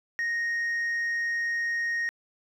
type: tone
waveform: sine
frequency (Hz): 1864.7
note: A#6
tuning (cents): 0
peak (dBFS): -23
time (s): 0.19-2.09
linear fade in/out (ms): 0
effects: tanh soft clip ceiling -25 dBFS + 10-bit